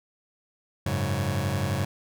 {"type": "chord", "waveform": "sawtooth", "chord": "F# suspended second", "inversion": "none", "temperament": "just", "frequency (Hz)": [92.5, 104.06, 138.75], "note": ["F#2", "G#2", "C#3"], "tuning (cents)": [0, 4, 2], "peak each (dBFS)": -25, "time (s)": [0.86, 1.85], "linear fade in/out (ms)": 5, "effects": []}